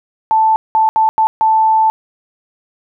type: tone bursts at uneven times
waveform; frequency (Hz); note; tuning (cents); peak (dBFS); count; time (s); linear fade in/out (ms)
sine; 880; A5; 0; -8; 5; 0.31-0.56 / 0.75-0.89 / 0.96-1.09 / 1.18-1.27 / 1.41-1.9; 0
effects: none